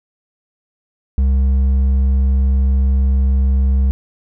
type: tone with hard clipping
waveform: sine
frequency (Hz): 66.8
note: C2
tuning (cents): +36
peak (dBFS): -12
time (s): 1.18-3.91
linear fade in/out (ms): 0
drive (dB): 4
effects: none